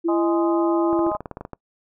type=tone; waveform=sine; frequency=336.1 Hz; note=E4; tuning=34 cents sharp; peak=-18 dBFS; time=0.04-1.11 s; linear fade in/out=20 ms
type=harmonic tone; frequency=207.7 Hz; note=G#3; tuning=in tune; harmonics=3 / 4 / 5 / 6; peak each=-26 / -28 / -30 / -32 dBFS; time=0.08-1.17 s; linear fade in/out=10 ms
type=clicks; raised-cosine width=1 ms; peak=-18 dBFS; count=12; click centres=0.93 / 0.992 / 1.066 / 1.117 / 1.15 / 1.206 / 1.258 / 1.313 / 1.371 / 1.41 / 1.451 / 1.533 s
effects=noise-tail reverb RT60 0.1 s tail -25 dB re dry